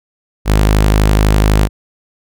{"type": "tone", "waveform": "sawtooth", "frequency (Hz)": 52, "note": "G#1", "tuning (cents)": 3, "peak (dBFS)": -4, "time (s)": [0.45, 1.69], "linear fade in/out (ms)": 50, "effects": []}